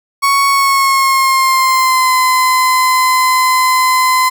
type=tone with pitch glide; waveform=35% pulse; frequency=1111 to 1024.7 Hz; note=C#6 to C6; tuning=+4 to -36 cents; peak=-7 dBFS; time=0.22-4.3 s; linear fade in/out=20 ms; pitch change=-140 cents; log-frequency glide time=0.48-2.13 s; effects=none